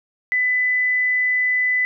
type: tone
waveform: sine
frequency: 2000 Hz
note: B6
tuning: 21 cents sharp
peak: -16 dBFS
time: 0.32-1.85 s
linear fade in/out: 0 ms
effects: none